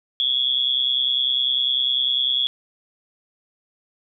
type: tone with amplitude modulation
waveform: sine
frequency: 3376 Hz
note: G#7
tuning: 28 cents sharp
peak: -14 dBFS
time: 0.2-2.47 s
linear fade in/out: 0 ms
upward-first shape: sine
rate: 130 Hz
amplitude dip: 90%
effects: none